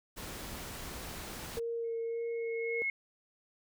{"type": "noise", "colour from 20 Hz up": "pink", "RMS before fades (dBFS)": -43, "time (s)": [0.16, 1.6], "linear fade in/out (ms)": 20}
{"type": "tone with vibrato", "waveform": "sine", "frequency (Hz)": 461.8, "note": "A#4", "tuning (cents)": -16, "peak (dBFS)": -33, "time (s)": [1.57, 2.82], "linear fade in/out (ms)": 0, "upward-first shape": "sine", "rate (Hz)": 1.8, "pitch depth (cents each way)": 13}
{"type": "tone with exponential growth", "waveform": "sine", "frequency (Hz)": 2174, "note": "C#7", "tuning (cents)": -34, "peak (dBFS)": -29, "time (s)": [1.84, 2.9], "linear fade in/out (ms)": 2, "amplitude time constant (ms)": 230}
{"effects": []}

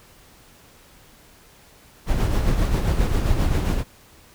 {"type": "noise with tremolo", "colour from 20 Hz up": "brown", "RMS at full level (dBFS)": -18, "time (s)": [2.06, 3.84], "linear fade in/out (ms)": 50, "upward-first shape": "sine", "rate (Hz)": 7.5, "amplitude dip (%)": 45, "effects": ["pink hiss -51 dBFS RMS until 4.34 s"]}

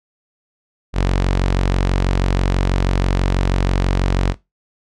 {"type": "tone", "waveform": "sawtooth", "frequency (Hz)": 46.16, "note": "F#1", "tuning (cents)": -3, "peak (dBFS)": -10, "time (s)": [0.93, 4.35], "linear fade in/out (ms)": 50, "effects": ["noise-tail reverb RT60 0.2 s tail -19 dB re dry", "low-pass 6000 Hz 12 dB/octave"]}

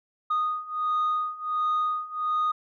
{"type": "beating tone pair", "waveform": "sine", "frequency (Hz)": [1237, 1238.4], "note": ["D#6", "D#6"], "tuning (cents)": [-10, -9], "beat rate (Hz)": 1.4, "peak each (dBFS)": [-27, -25], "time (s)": [0.3, 2.52], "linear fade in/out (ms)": 10, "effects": ["tanh soft clip ceiling -20 dBFS"]}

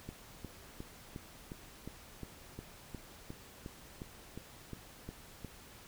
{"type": "click train", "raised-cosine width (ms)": 3, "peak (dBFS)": -30, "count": 16, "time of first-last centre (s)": [0.09, 5.447], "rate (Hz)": 2.8, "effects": ["pink hiss -55 dBFS RMS until 5.87 s"]}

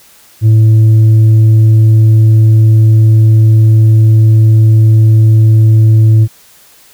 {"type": "tone with tanh clipping", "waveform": "sine", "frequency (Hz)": 110, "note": "A2", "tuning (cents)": 0, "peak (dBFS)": -3, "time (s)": [0.41, 6.28], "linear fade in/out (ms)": 50, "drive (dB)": 3, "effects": ["white hiss -42 dBFS RMS until 6.93 s"]}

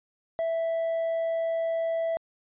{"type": "tone with hard clipping", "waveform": "triangle", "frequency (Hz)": 659.3, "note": "E5", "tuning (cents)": 0, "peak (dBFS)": -24, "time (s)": [0.39, 2.17], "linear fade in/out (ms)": 0, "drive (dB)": 1, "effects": ["resampled to 8000 Hz"]}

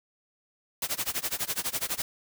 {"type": "noise with tremolo", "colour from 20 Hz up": "white", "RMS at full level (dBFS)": -28, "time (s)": [0.82, 2.02], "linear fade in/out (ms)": 2, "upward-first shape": "sine", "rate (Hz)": 12, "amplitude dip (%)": 95, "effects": []}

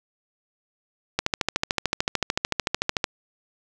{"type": "click train", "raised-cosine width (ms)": 0.2, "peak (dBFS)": -4, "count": 26, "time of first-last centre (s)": [1.19, 3.042], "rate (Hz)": 13.5, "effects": []}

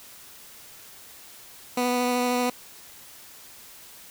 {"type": "tone with vibrato", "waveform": "15% pulse", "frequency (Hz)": 246.9, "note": "B3", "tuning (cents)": 0, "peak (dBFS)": -16, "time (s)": [1.77, 2.5], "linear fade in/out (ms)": 5, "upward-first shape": "sine", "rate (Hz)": 13, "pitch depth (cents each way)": 11, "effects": ["white hiss -47 dBFS RMS until 4.1 s"]}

